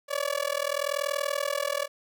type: tone with amplitude modulation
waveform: sawtooth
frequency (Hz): 571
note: D5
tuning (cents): -49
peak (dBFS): -19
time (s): 0.08-1.88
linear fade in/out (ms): 50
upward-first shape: sine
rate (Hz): 40.8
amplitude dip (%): 100
effects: none